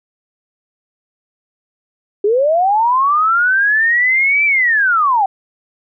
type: linear two-way sweep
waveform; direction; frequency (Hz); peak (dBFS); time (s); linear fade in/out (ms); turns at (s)
sine; up then down; 392 to 2349 to 746; -10; 2.24-5.26; 5; 4.45
effects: none